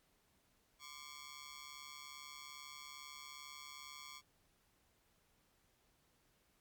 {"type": "ring-modulated tone", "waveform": "10% pulse", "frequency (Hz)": 1110, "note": "C#6", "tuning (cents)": 2, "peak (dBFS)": -39, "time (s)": [0.79, 4.22], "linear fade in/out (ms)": 50, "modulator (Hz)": 71.2, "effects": ["pink hiss -75 dBFS RMS until 6.6 s", "MP3 96 kbps"]}